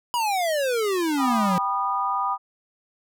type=exponential sweep; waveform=square; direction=down; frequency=989 to 174.61 Hz; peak=-22 dBFS; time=0.14-1.58 s; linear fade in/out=0 ms
type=chord; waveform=sine; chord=G augmented; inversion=none; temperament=just; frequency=784 / 980 / 1225 Hz; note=G5 / B5 / D#6; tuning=0 / -14 / -27 cents; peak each=-28 / -26 / -25 dBFS; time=1.17-2.38 s; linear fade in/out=50 ms
effects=none